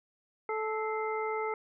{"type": "harmonic tone with a mistuned harmonic", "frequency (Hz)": 436.4, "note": "A4", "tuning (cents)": -14, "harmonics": [1, 2, 3, 5], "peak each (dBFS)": [-33, -36, -38, -40], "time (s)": [0.49, 1.54], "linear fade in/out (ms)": 2, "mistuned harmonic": 5, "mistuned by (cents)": -80, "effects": []}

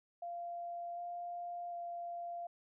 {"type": "tone with pitch steps", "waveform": "sine", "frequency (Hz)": [692, 699, 692], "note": ["F5", "F5", "F5"], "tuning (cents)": [-16, 1, -16], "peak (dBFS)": -40, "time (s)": [0.22, 2.47], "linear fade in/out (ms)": 5, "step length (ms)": 750, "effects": []}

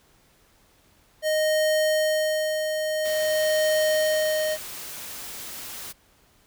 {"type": "tone with tremolo", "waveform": "square", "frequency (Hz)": 620, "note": "D#5", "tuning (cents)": -6, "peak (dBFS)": -20, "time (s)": [1.22, 4.58], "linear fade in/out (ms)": 50, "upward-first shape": "sine", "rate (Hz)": 0.49, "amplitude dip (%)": 45}
{"type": "noise", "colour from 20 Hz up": "white", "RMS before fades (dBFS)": -37, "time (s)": [3.04, 5.93], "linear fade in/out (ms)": 20}
{"effects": ["pink hiss -60 dBFS RMS until 6.46 s"]}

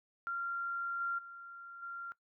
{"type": "tone with level steps", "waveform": "sine", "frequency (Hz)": 1383, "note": "F6", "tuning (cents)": -17, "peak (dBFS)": [-34, -32, -46, -40], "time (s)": [0.27, 2.12], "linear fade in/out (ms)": 0, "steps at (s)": [1, 1.18, 1.82], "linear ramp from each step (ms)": 10, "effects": ["noise-tail reverb RT60 0.1 s tail -19 dB re dry"]}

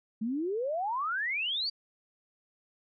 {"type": "exponential sweep", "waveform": "sine", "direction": "up", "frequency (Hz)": [210, 4748], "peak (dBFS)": -29, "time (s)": [0.21, 1.7], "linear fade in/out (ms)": 10, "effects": []}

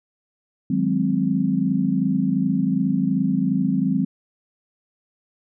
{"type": "chord", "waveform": "sine", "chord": "Ab dominant seventh", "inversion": "second", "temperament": "equal", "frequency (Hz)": [155.56, 185, 207.7, 261.6], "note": ["Eb3", "Gb3", "Ab3", "C4"], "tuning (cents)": [0, 0, 0, 0], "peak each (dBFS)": [-27, -22, -24, -22], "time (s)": [0.7, 4.05], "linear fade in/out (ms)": 5, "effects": []}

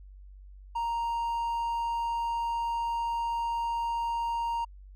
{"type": "tone", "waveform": "triangle", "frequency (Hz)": 932.3, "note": "A#5", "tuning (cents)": 0, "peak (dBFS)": -26, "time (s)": [0.75, 4.65], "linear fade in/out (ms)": 10, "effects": ["added 48 Hz sine -46 dBFS peak until 4.95 s"]}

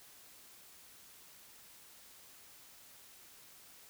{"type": "silence", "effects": ["white hiss -58 dBFS RMS until 3.89 s"]}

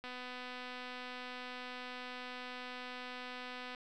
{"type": "click train", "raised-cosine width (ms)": 0.3, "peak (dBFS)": -30, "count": 928, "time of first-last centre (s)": [0.04, 3.748], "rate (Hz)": 250, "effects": []}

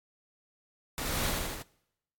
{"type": "noise with echo", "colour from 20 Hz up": "pink", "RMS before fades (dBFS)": -34, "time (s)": [0.98, 1.31], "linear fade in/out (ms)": 0, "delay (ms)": 78, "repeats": 4, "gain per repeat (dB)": -2, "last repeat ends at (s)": 1.622, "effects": ["noise-tail reverb RT60 0.8 s tail -22 dB re dry", "AAC 64 kbps"]}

